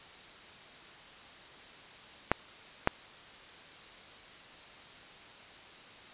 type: clicks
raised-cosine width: 0.5 ms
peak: -8 dBFS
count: 2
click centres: 2.316 / 2.874 s
effects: white hiss -51 dBFS RMS until 6.13 s + resampled to 8000 Hz